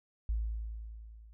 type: tone with level ramp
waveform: sine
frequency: 55 Hz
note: A1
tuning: in tune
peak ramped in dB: -28 to -52 dBFS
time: 0.29-1.33 s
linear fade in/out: 0 ms
effects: none